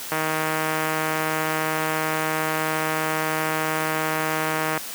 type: click train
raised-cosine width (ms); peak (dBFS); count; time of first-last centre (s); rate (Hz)
0.5; -9; 732; 0.12-4.776; 157
effects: white hiss -34 dBFS RMS until 4.94 s + high-pass 150 Hz 12 dB/octave